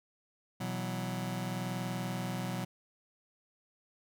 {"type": "chord", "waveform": "sawtooth", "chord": "B suspended fourth", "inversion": "none", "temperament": "just", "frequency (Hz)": [123.47, 164.63, 185.21], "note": ["B2", "E3", "F#3"], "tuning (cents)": [0, -2, 2], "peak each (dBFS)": [-34, -37, -33], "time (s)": [0.6, 2.65], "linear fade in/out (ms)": 10, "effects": []}